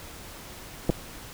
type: clicks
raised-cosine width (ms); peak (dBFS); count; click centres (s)
2; -9; 2; 0.894 / 0.9
effects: pink hiss -43 dBFS RMS until 1.33 s